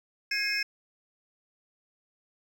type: tone cluster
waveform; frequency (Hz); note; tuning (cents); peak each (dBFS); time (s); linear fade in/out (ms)
triangle; 1653 / 2137 / 2521 / 5320; G#6 / C7 / D#7 / E8; -9 / +36 / +22 / +15; -31; 0.31-0.63; 5
effects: none